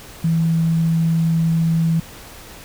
sine tone, 164 Hz, E3, 9 cents flat, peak -14 dBFS, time 0.24-2 s, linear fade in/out 5 ms, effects pink hiss -39 dBFS RMS until 2.64 s

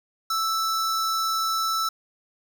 square tone pair together, 1318.5 / 5331 Hz, E6 / E8, 0 / +19 cents, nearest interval 2 octaves, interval 2419 cents, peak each -24 / -32 dBFS, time 0.3-1.89 s, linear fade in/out 5 ms, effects none

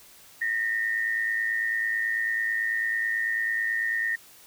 sine tone pair together, 1833.9 / 1943 Hz, A#6 / B6, -29 / -29 cents, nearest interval minor second, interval 100 cents, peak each -25 / -31 dBFS, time 0.41-4.16 s, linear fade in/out 10 ms, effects white hiss -52 dBFS RMS until 4.46 s

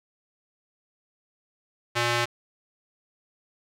square tone with band-pass filter, 119.3 Hz, A#2, 41 cents sharp, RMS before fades -25 dBFS, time 1.95-2.26 s, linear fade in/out 20 ms, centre 2400 Hz, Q 0.61, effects none

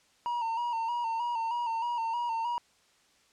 triangle tone with vibrato, 932.3 Hz, A#5, in tune, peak -27 dBFS, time 0.26-2.58 s, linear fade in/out 0 ms, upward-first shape square, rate 3.2 Hz, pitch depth 46 cents each way, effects white hiss -65 dBFS RMS until 3.32 s + low-pass 7000 Hz 12 dB/octave

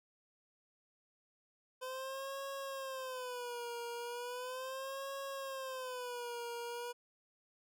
25% pulse tone with vibrato, 509 Hz, C5, 48 cents flat, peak -37 dBFS, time 1.81-6.93 s, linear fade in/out 20 ms, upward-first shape sine, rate 0.37 Hz, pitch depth 130 cents each way, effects none

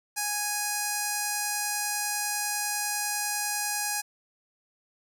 5% pulse tone with notch filter, 830 Hz, G#5, 1 cent flat, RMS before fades -30 dBFS, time 0.16-4.02 s, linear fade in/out 20 ms, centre 3400 Hz, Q 1.3, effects none

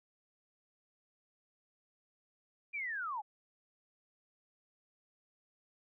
sine linear sweep, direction down, 2422 to 784 Hz, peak -36 dBFS, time 2.73-3.22 s, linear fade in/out 20 ms, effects none

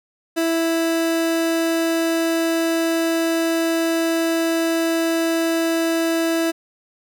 30% pulse tone, 329.6 Hz, E4, in tune, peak -15 dBFS, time 0.36-6.52 s, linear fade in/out 20 ms, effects none

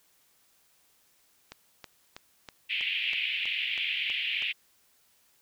click train, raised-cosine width 0.2 ms, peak -24 dBFS, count 10, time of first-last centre 1.52-4.423 s, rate 3.1 Hz
white band-pass noise, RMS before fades -31 dBFS, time 2.69-4.53 s, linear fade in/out 20 ms, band 2200 to 3100 Hz, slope 48 dB/octave
effects white hiss -66 dBFS RMS until 5.41 s

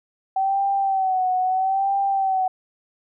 sine tone with vibrato, 764 Hz, G5, 45 cents flat, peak -18 dBFS, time 0.36-2.48 s, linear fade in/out 5 ms, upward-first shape sine, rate 0.77 Hz, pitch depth 60 cents each way, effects none

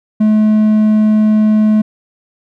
triangle tone, 214.6 Hz, A3, 43 cents flat, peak -5 dBFS, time 0.2-1.82 s, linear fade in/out 10 ms, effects none

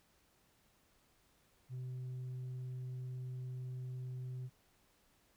sine tone, 127.3 Hz, C3, 47 cents flat, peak -38 dBFS, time 1.69-4.5 s, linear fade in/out 50 ms, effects tanh soft clip ceiling -40 dBFS + pink hiss -72 dBFS RMS until 5.36 s

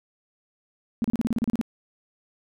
sine tone bursts, 230 Hz, A#3, 23 cents flat, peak -20 dBFS, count 11, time 1.02-1.613 s, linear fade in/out 0 ms, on 23 ms, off 34 ms, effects none

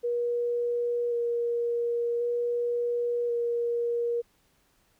sine tone with vibrato, 475.8 Hz, A#4, 35 cents sharp, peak -25 dBFS, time 0.03-4.22 s, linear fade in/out 20 ms, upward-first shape square, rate 0.46 Hz, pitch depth 11 cents each way, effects pink hiss -67 dBFS RMS until 4.99 s

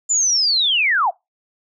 sine linear sweep, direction down, 7200 to 622.3 Hz, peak -14 dBFS, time 0.09-1.11 s, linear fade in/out 20 ms, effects noise-tail reverb RT60 0.2 s tail -24 dB re dry

